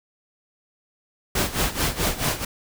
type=noise with tremolo; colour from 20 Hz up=pink; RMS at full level=-21 dBFS; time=1.35-2.45 s; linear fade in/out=5 ms; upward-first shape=sine; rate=4.6 Hz; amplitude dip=80%; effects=none